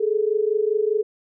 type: tone pair together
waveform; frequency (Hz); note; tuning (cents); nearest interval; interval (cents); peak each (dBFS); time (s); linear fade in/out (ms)
sine; 415 / 440; G#4 / A4; -1 / 0; minor second; 101; -21; 0-1.03; 10
effects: none